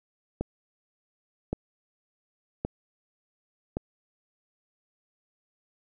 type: click train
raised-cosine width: 2 ms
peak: -15 dBFS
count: 4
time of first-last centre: 0.41-3.769 s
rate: 0.893 Hz
effects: none